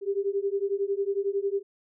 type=beating tone pair; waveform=sine; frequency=392 / 403 Hz; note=G4 / G4; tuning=0 / +48 cents; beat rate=11 Hz; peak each=-28 dBFS; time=0.01-1.63 s; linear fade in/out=50 ms; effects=none